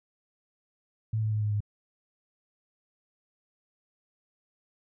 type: tone with pitch steps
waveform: sine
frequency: 110 / 108.42 / 106.87 / 105.34 / 103.83 Hz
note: A2 / A2 / A2 / G#2 / G#2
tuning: 0 / -25 / -50 / +25 / 0 cents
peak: -25 dBFS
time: 1.13-1.605 s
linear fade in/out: 5 ms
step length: 95 ms
effects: none